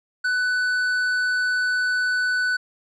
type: tone with tanh clipping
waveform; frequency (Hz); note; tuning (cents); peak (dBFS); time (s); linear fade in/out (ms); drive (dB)
triangle; 1494; F#6; +16; -21; 0.24-2.57; 10; 12
effects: none